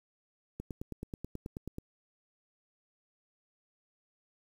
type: click train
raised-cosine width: 3 ms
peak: -26 dBFS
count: 12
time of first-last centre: 0.6-1.784 s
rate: 9.29 Hz
effects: 9-bit